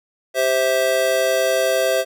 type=chord; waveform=square; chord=C major; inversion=second; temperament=just; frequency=392.4 / 523.3 / 654.1 Hz; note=G4 / C5 / E5; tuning=+2 / 0 / -14 cents; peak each=-26 / -20 / -20 dBFS; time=0.34-2.05 s; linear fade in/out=50 ms; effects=none